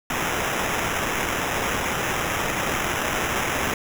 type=noise with sample-and-hold; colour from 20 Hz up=blue; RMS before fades=-25 dBFS; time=0.1-3.74 s; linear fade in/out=2 ms; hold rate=4410 Hz; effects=none